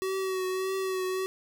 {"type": "tone with vibrato", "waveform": "square", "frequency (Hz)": 377.4, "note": "F#4", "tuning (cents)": 34, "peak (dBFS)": -29, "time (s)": [0.02, 1.26], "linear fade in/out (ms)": 0, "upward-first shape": "triangle", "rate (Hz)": 1.7, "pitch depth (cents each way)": 32, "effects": []}